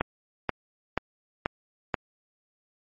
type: click train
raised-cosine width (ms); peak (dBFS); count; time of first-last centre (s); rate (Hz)
0.5; -9; 5; 0.01-1.942; 2.07
effects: MP3 32 kbps